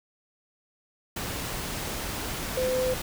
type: tone in noise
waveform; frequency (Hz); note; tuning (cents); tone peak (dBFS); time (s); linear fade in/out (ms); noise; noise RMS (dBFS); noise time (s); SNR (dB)
sine; 511; C5; -41; -24; 2.57-2.94; 5; pink; -33; 1.16-3.02; +6
effects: none